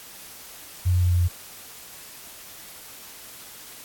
sine tone with pitch steps, 90 / 89.28 / 88.56 / 87.84 / 87.14 Hz, F#2 / F2 / F2 / F2 / F2, -47 / +39 / +25 / +11 / -3 cents, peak -17 dBFS, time 0.85-1.285 s, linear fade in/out 20 ms, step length 87 ms, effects white hiss -43 dBFS RMS until 3.84 s + AAC 64 kbps

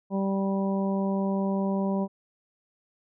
harmonic tone, 195 Hz, G3, 9 cents flat, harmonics 1 / 2 / 3 / 4 / 5, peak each -25 / -33 / -33 / -39 / -37 dBFS, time 0.1-2.08 s, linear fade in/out 50 ms, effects none

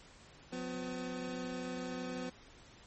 25% pulse tone pair together, 179.5 / 252.8 Hz, F3 / B3, +48 / +41 cents, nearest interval tritone, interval 593 cents, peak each -40 / -36 dBFS, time 0.52-2.3 s, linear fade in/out 10 ms, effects pink hiss -58 dBFS RMS until 2.86 s + MP3 32 kbps

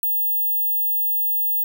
sine tone, 15750 Hz, B9, 6 cents flat, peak -18 dBFS, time 0.03-1.64 s, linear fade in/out 5 ms, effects 10-bit

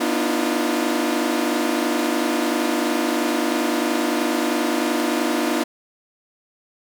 sawtooth tone cluster, 243.5 / 294.3 / 317.3 / 347.4 Hz, B3 / D4 / D#4 / F4, -24 / +4 / +34 / -9 cents, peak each -21 dBFS, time 0-5.64 s, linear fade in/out 10 ms, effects none

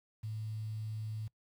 sine tone with quantisation, 108.8 Hz, A2, 19 cents flat, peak -37 dBFS, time 0.23-1.28 s, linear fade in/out 10 ms, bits 10, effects noise-tail reverb RT60 0.1 s tail -22 dB re dry

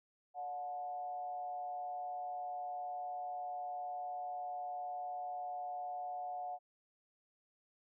sine tone with frequency modulation, 726 Hz, F#5, 33 cents flat, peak -39 dBFS, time 0.34-6.59 s, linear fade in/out 50 ms, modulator 143 Hz, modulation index 0.47, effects none

